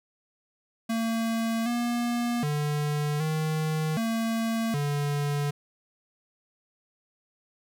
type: tone with pitch steps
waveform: square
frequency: 227 / 238.8 / 148.1 / 156.4 / 226.5 / 144.7 Hz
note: A#3 / A#3 / D3 / D#3 / A#3 / D3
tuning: -46 / +42 / +15 / +9 / -50 / -25 cents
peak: -26 dBFS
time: 0.89-5.51 s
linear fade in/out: 10 ms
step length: 770 ms
effects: none